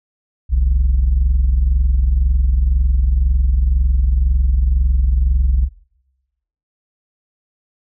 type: tone pair together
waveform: sine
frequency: 43.03 / 65 Hz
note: F1 / C2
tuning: -25 / -11 cents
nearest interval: perfect fifth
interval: 714 cents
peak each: -14 / -11 dBFS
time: 0.49-5.69 s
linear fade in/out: 50 ms
effects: noise-tail reverb RT60 1.0 s tail -25 dB re dry + tanh soft clip ceiling -8 dBFS